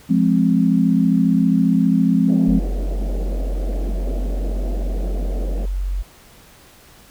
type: chord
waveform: sine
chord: F minor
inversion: none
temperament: just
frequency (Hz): 174.61 / 209.5 / 261.9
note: F3 / Ab3 / C4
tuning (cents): 0 / +15 / +2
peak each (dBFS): -17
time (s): 0.09-2.6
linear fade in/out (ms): 20
type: band-pass noise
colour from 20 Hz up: pink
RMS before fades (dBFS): -32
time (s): 2.28-5.66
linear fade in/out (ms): 10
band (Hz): 160 to 690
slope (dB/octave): 48
type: tone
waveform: sine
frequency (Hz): 46.25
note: F#1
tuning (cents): 0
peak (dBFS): -19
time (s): 2.47-6.03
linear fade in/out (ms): 20
effects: pink hiss -47 dBFS RMS until 7.1 s